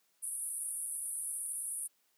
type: band-pass noise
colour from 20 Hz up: pink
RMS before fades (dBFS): -39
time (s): 0.22-1.88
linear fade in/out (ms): 20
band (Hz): 9200 to 11000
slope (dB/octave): 96
effects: white hiss -74 dBFS RMS until 2.17 s + high-pass 150 Hz 12 dB/octave